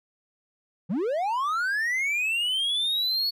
triangle linear sweep, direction up, 146.83 to 4435 Hz, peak -22 dBFS, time 0.89-3.31 s, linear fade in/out 20 ms, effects none

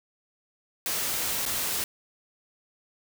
white noise with dropouts, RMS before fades -29 dBFS, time 0.86-1.84 s, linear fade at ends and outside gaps 1 ms, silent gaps 1.454-1.461 s, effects none

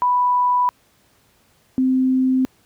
sine tone pair in turn, 987.8 / 259.4 Hz, B5 / C4, 0 / -15 cents, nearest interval octave + major seventh, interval 2315 cents, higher first, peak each -14 dBFS, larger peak neither, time 0.02-0.69 / 1.78-2.45 s, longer neither, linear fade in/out 0 ms, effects pink hiss -58 dBFS RMS until 2.65 s + high-pass 60 Hz 12 dB/octave

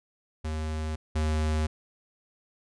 square tone pair in turn, 78 / 77.51 Hz, D#2 / D#2, +5 / -6 cents, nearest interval unison, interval 11 cents, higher first, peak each -30 / -25 dBFS, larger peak second, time 0.44-0.96 / 1.15-1.67 s, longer neither, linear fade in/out 10 ms, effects resampled to 22050 Hz

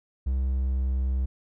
triangle tone with pitch glide, 65.4 to 64.99 Hz, C2 to C2, 0 to -11 cents, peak -21 dBFS, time 0.26-1.26 s, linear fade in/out 10 ms, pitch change -11 cents, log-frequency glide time 0.46-0.9 s, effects none

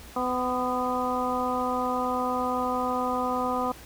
harmonic tone with a mistuned harmonic, 251.5 Hz, B3, 32 cents sharp, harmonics 1 / 2 / 3 / 4 / 5, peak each -31 / -31 / -31 / -31 / -31 dBFS, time 0.16-3.72 s, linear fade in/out 5 ms, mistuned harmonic 5, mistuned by -30 cents, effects added 60 Hz sine -50 dBFS peak until 3.85 s + pink hiss -47 dBFS RMS until 3.85 s

